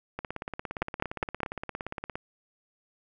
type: two click trains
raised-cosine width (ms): 0.5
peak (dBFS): -11 / -19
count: 4 / 35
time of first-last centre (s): 0.82-1.432 / 0.19-2.155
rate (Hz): 4.9 / 17.3
effects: none